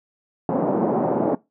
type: band-pass noise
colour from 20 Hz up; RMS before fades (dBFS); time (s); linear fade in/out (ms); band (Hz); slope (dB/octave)
pink; -21; 0.49-1.35; 2; 190 to 810; 24
effects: noise-tail reverb RT60 0.2 s tail -20 dB re dry